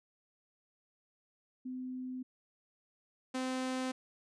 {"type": "tone pair in turn", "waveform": ["sine", "sawtooth"], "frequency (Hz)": [255.3, 258.1], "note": ["C4", "C4"], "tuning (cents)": [-42, -23], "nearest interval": "unison", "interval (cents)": 19, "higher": "second", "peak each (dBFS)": [-38, -30], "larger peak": "second", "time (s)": [[1.65, 2.23], [3.34, 3.92]], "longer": "neither", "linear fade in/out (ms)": 10, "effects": ["resampled to 22050 Hz"]}